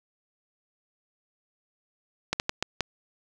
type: slowing click train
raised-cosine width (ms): 0.2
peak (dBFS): -8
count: 5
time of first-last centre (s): 2.33-2.807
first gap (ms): 69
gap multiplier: 1.38
effects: none